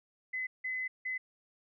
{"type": "tone bursts at uneven times", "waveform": "sine", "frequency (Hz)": 2027, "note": "B6", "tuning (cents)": 45, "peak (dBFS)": -33, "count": 3, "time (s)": [[0.33, 0.47], [0.64, 0.88], [1.05, 1.18]], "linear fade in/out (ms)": 10, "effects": []}